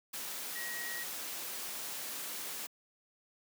sine tone in noise, 1900 Hz, A#6, 33 cents sharp, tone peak -40 dBFS, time 0.55-1.04 s, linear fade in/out 10 ms, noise white, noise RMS -41 dBFS, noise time 0.13-2.67 s, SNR -2 dB, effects high-pass 200 Hz 12 dB/octave

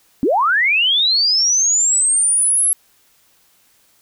sine linear sweep, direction up, 230 to 11230 Hz, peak -12 dBFS, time 0.23-2.73 s, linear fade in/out 0 ms, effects white hiss -56 dBFS RMS until 4.01 s

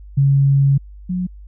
sine tone pair in turn, 138.59 / 181.42 Hz, C#3 / F#3, 0 / -34 cents, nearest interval perfect fourth, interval 466 cents, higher second, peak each -10 / -18 dBFS, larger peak first, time 0.17-0.78 / 1.09-1.27 s, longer first, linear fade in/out 10 ms, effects added 50 Hz sine -35 dBFS peak until 1.47 s

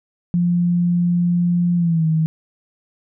sine tone with pitch glide, 174.61 to 159.2 Hz, F3 to D#3, 0 to +40 cents, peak -14 dBFS, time 0.34-2.26 s, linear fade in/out 0 ms, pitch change -160 cents, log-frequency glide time 1.76-2.06 s, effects none

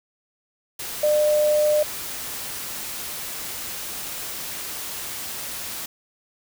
sine tone in noise, 600 Hz, D5, 37 cents sharp, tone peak -16 dBFS, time 1.03-1.83 s, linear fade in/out 5 ms, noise white, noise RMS -32 dBFS, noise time 0.79-5.86 s, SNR +13 dB, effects none

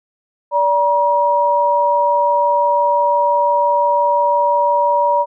sine tone pair together, 580 / 954.2 Hz, D5 / A#5, -22 / +40 cents, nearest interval major sixth, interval 862 cents, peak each -16 / -13 dBFS, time 0.51-5.26 s, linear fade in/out 50 ms, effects none

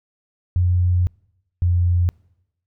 sine tone pair in turn, 89.3 / 87.97 Hz, F2 / F2, +39 / +13 cents, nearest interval unison, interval 26 cents, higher first, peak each -14 dBFS, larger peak neither, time 0.56-1.07 / 1.62-2.09 s, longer first, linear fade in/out 0 ms, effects noise-tail reverb RT60 0.9 s tail -26 dB re dry

